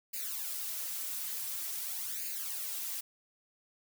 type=noise with flanger; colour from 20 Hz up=blue; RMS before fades=-38 dBFS; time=0.13-3.01 s; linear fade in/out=10 ms; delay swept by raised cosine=0.43 to 4.83 ms; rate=0.47 Hz; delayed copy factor=+0.75; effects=none